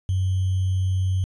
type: tone with sample-and-hold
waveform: sine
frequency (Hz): 93.5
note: F#2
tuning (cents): +19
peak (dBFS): -19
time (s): 0.09-1.24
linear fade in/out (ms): 0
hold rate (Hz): 3150
effects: resampled to 22050 Hz